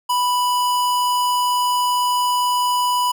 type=tone; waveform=square; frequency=987.8 Hz; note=B5; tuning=in tune; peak=-17 dBFS; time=0.09-3.12 s; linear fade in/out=10 ms; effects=none